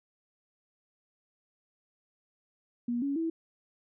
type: tone with pitch steps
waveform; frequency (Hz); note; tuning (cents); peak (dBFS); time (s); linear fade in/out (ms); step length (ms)
sine; 239.6 / 280 / 327.3; A#3 / C#4 / E4; +48 / +18 / -12; -28; 2.88-3.3; 5; 140
effects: none